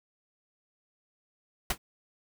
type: noise with exponential decay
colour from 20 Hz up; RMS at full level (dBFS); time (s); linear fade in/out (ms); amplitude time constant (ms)
pink; -22; 1.7-1.78; 5; 16
effects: none